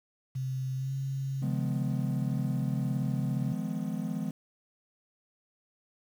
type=tone with pitch glide; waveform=sine; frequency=130.81 to 135.34 Hz; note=C3 to C#3; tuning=0 to -41 cents; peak=-30 dBFS; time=0.35-3.53 s; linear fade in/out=10 ms; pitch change=+59 cents; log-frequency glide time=0.75-0.93 s
type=chord; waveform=triangle; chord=F half-diminished seventh; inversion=third; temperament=just; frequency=157.15 / 174.61 / 209.5 / 251.4 Hz; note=Eb3 / F3 / Ab3 / Cb4; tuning=+18 / 0 / +15 / +31 cents; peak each=-36 / -34 / -33 / -35 dBFS; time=1.42-4.31 s; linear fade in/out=5 ms
effects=9-bit